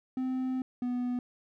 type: tone pair in turn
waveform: triangle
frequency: 258.1 / 246.7 Hz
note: C4 / B3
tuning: -23 / -2 cents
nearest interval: minor second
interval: 79 cents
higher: first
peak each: -27 dBFS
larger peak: neither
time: 0.17-0.62 / 0.82-1.19 s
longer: first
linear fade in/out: 2 ms
effects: none